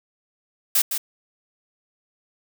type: noise with echo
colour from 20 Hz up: blue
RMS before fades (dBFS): -18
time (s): 0.75-0.82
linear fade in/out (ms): 5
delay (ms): 160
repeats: 1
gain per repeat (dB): -7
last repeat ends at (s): 0.98
effects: none